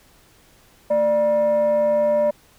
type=tone with frequency modulation; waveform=sine; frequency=593 Hz; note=D5; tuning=17 cents sharp; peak=-14 dBFS; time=0.9-2.31 s; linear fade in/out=10 ms; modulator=368 Hz; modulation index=0.37; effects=tanh soft clip ceiling -12 dBFS + pink hiss -54 dBFS RMS until 2.58 s